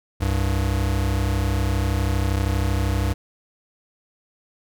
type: tone pair together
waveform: square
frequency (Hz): 65.41 / 98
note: C2 / G2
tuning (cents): 0 / 0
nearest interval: perfect fifth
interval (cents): 700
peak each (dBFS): -23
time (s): 0.2-3.14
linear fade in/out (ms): 20
effects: none